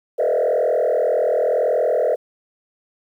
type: tone with frequency modulation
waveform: sine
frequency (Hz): 554.4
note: C#5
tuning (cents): 0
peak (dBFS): -14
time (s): 0.18-2.16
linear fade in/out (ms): 20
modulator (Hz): 40.9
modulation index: 2.6
effects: tanh soft clip ceiling -12 dBFS + 9-bit